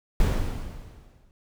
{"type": "noise with exponential decay", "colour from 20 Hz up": "brown", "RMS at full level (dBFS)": -19, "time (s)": [0.2, 1.31], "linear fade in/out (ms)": 1, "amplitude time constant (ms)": 240, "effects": []}